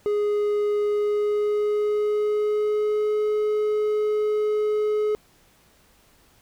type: tone with pitch glide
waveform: triangle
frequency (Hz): 415.3 to 424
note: G#4 to G#4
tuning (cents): 0 to +36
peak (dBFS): -18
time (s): 0.06-5.15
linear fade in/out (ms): 0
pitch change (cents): +36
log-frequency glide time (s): 0.84-3.19
effects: pink hiss -58 dBFS RMS until 6.41 s